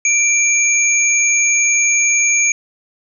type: tone pair together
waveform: sine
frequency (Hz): 2349 / 6640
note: D7 / G#8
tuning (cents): 0 / -1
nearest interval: octave + tritone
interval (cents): 1799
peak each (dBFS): -14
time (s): 0.05-2.52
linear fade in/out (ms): 2
effects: none